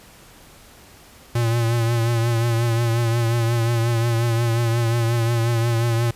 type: tone with vibrato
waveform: square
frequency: 116.54 Hz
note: A#2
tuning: in tune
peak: -18 dBFS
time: 1.35-6.11 s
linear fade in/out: 5 ms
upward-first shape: triangle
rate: 5.6 Hz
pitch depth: 51 cents each way
effects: pink hiss -47 dBFS RMS until 6.15 s + resampled to 32000 Hz